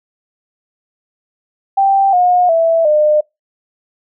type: tone with pitch steps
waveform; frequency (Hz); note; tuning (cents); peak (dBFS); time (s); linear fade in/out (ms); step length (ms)
sine; 784 / 718.9 / 659.3 / 604.5; G5 / F5 / E5 / D5; 0 / +50 / 0 / +50; -8; 1.77-3.21; 10; 360
effects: noise-tail reverb RT60 0.2 s tail -25 dB re dry